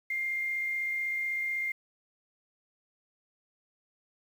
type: tone with amplitude modulation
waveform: sine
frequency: 2110 Hz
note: C7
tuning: 14 cents sharp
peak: -28 dBFS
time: 0.1-1.72 s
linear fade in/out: 5 ms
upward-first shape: sine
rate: 56 Hz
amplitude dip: 25%
effects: 9-bit